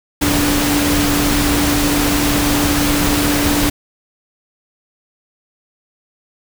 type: tone in noise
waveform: sine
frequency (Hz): 291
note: D4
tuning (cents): -16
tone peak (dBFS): -16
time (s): 0.21-3.7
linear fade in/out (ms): 10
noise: pink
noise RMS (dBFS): -17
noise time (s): 0.21-3.7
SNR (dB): -2
effects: none